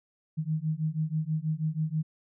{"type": "beating tone pair", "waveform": "sine", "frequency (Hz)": [153.6, 159.8], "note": ["D#3", "D#3"], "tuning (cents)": [-22, 47], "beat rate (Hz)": 6.2, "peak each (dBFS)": -30, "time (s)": [0.37, 2.03], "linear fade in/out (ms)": 20, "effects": []}